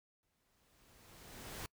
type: noise with exponential growth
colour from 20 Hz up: pink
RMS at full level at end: -44 dBFS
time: 0.23-1.66 s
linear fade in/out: 0 ms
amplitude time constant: 310 ms
effects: noise-tail reverb RT60 0.1 s tail -25 dB re dry